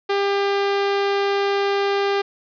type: tone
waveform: sawtooth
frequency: 399.1 Hz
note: G4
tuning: 31 cents sharp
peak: -14 dBFS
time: 0.09-2.22 s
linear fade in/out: 10 ms
effects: resampled to 11025 Hz + 9-bit